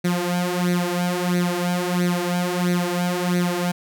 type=tone with flanger; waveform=sawtooth; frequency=177.3 Hz; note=F3; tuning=26 cents sharp; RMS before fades=-22 dBFS; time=0.04-3.72 s; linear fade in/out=10 ms; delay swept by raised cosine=0.48 to 4.38 ms; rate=1.5 Hz; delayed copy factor=+0.75; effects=none